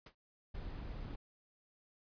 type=noise with exponential decay; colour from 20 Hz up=pink; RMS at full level=-48 dBFS; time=0.06-0.15 s; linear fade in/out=5 ms; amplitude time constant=19 ms
type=noise; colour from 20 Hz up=brown; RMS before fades=-44 dBFS; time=0.54-1.16 s; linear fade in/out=10 ms
effects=resampled to 11025 Hz